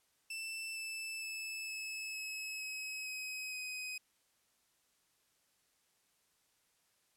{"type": "tone with pitch steps", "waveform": "sawtooth", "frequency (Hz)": [2660, 2639, 2617, 2596, 2575, 2555, 2534, 2514], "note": ["E7", "E7", "E7", "E7", "E7", "D#7", "D#7", "D#7"], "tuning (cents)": [15, 1, -13, -27, -41, 45, 31, 17], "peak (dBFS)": -37, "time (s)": [0.3, 3.98], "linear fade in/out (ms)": 5, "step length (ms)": 460, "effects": ["white hiss -75 dBFS RMS until 7.16 s", "low-pass 12000 Hz 12 dB/octave"]}